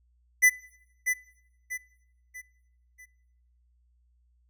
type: tone with echo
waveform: square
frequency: 2000 Hz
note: B6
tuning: 21 cents sharp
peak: -16 dBFS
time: 0.42-0.5 s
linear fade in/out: 20 ms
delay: 640 ms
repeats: 4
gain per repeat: -8 dB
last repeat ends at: 3.06 s
effects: noise-tail reverb RT60 0.9 s tail -22 dB re dry + added 60 Hz sine -63 dBFS peak until 4.49 s